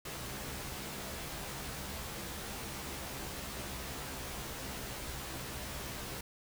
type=noise with comb filter; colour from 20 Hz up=pink; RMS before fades=-42 dBFS; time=0.05-6.21 s; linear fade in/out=5 ms; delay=15 ms; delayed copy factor=+0.75; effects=none